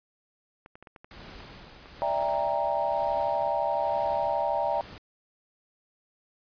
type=clicks; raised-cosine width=0.5 ms; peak=-32 dBFS; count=11; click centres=0.661 / 0.755 / 0.826 / 0.872 / 0.962 / 1.045 / 1.404 / 1.858 / 2.224 / 2.287 / 2.339 s
type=noise with tremolo; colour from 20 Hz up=pink; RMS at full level=-45 dBFS; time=1.11-4.98 s; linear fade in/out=0 ms; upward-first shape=sine; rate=1.1 Hz; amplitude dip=40%
type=chord; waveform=sine; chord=E half-diminished seventh; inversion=third; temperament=equal with one note detuned; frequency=587.3 / 659.3 / 798.6 / 932.3 Hz; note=D5 / E5 / G5 / Bb5; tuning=0 / 0 / +32 / 0 cents; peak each=-30 dBFS; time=2.02-4.81 s; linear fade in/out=0 ms
effects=resampled to 11025 Hz